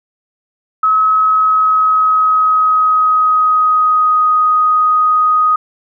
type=tone with pitch glide; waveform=sine; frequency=1283 to 1248.6 Hz; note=E6 to D#6; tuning=-47 to +6 cents; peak=-8 dBFS; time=0.83-5.56 s; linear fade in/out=5 ms; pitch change=-47 cents; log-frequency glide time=0.98-4.29 s; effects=none